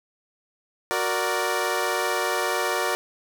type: chord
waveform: 15% pulse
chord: Gb augmented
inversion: none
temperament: equal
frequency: 370 / 466.2 / 587.3 Hz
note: Gb4 / Bb4 / D5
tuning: 0 / 0 / 0 cents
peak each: -21 dBFS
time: 0.91-2.95 s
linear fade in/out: 0 ms
effects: none